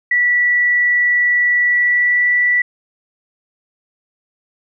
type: tone with pitch glide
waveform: sine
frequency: 1950 to 1962.4 Hz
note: B6 to B6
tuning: -23 to -12 cents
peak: -11 dBFS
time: 0.11-2.62 s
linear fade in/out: 5 ms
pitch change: +11 cents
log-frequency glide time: 1.68-2.27 s
effects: none